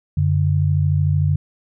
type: tone pair together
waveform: sine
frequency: 92.6 / 145.85 Hz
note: F#2 / D3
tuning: +2 / -12 cents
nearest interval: minor sixth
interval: 786 cents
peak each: -17 / -17 dBFS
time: 0.17-1.36 s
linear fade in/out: 5 ms
effects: none